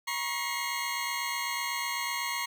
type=tone cluster; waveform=20% pulse; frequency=954 / 1096 / 2124 Hz; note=A#5 / C#6 / C7; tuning=+40 / -20 / +25 cents; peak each=-30 dBFS; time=0.07-2.46 s; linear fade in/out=10 ms; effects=none